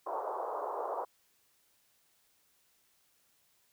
white band-pass noise, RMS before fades -37 dBFS, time 0.06-1.05 s, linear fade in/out 10 ms, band 400 to 1100 Hz, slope 48 dB/octave, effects white hiss -71 dBFS RMS until 3.72 s

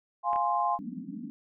sine chord, F minor, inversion none, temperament equal, 698.5 / 830.6 / 1046.5 Hz, F5 / Ab5 / C6, 0 / 0 / 0 cents, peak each -30 / -29 / -28 dBFS, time 0.23-0.79 s, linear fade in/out 50 ms
clicks, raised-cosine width 0.5 ms, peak -27 dBFS, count 2, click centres 0.332 / 0.36 s
pink band-pass noise, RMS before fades -39 dBFS, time 0.79-1.3 s, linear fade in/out 0 ms, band 170 to 290 Hz, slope 96 dB/octave
effects none

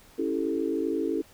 sine chord, A dominant seventh, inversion first, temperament equal, 277.2 / 329.6 / 392 / 440 Hz, C#4 / E4 / G4 / A4, 0 / 0 / 0 / 0 cents, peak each -31 / -29 / -33 / -31 dBFS, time 0.18-1.22 s, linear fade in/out 10 ms, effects pink hiss -55 dBFS RMS until 1.33 s

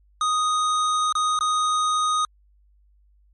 square tone with dropouts, 1244.5 Hz, D#6, in tune, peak -20 dBFS, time 0.21-2.25 s, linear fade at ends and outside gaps 2 ms, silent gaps 1.125-1.152 / 1.39-1.408 s, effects added 50 Hz sine -55 dBFS peak until 3.33 s + MP3 48 kbps

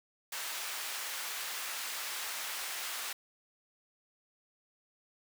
pink high-pass noise, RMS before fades -39 dBFS, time 0.32-3.13 s, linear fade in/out 5 ms, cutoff 1200 Hz, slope 12 dB/octave, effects none

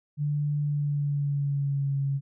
sine tone with pitch glide, 146.83 to 138.59 Hz, D3 to C#3, 0 to 0 cents, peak -24 dBFS, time 0.17-2.21 s, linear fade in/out 50 ms, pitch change -100 cents, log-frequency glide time 0.62-1.96 s, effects none

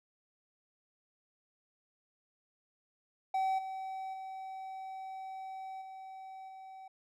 triangle tone with level steps, 764 Hz, G5, 45 cents flat, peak -27 / -36 / -39 / -43 / -45 dBFS, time 3.34-6.88 s, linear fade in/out 5 ms, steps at 3.58 / 4.13 / 5.81 / 6.48 s, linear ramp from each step 10 ms, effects none

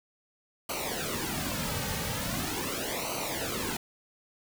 pink noise with flanger, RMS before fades -33 dBFS, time 0.69-3.77 s, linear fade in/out 5 ms, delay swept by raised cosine 0.57 to 2.97 ms, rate 0.41 Hz, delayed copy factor -0.8, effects none

